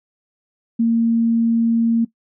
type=tone; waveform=sine; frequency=230 Hz; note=A#3; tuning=23 cents flat; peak=-13 dBFS; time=0.79-2.05 s; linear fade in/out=10 ms; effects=noise-tail reverb RT60 0.1 s tail -18 dB re dry